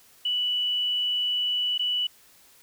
sine tone with dropouts, 2960 Hz, F#7, in tune, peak -23 dBFS, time 0.25-2.07 s, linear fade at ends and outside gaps 5 ms, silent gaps 1.779-1.793 s, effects white hiss -56 dBFS RMS until 2.62 s

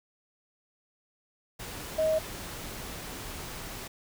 sine tone in noise, 630 Hz, D#5, 21 cents sharp, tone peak -23 dBFS, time 1.98-2.19 s, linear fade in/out 10 ms, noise pink, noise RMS -40 dBFS, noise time 1.59-3.88 s, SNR +14 dB, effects none

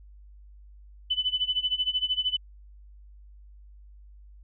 sine tone with tremolo, 3004 Hz, F#7, 26 cents sharp, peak -21 dBFS, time 1.1-2.37 s, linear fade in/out 10 ms, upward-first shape sine, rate 13 Hz, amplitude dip 90%, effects added 50 Hz sine -47 dBFS peak until 4.43 s

